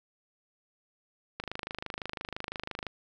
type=click train; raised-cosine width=0.3 ms; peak=-19 dBFS; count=39; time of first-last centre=1.4-2.867 s; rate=25.9 Hz; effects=none